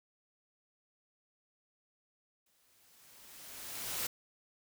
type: noise with exponential growth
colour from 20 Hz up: white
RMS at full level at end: -35 dBFS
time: 2.46-4.07 s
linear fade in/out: 5 ms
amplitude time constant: 350 ms
effects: none